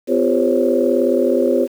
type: tone cluster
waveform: sine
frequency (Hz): 254.2 / 345 / 401.9 / 517 / 556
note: C4 / F4 / G4 / C5 / C#5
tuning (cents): -50 / -21 / +43 / -21 / +5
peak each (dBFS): -19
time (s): 0.07-1.68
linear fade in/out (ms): 50
effects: tanh soft clip ceiling -1 dBFS + 7-bit